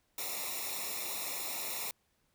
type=noise with comb filter; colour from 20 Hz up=white; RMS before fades=-38 dBFS; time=0.18-1.91 s; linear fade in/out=2 ms; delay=0.64 ms; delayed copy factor=-0.95; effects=pink hiss -75 dBFS RMS until 2.34 s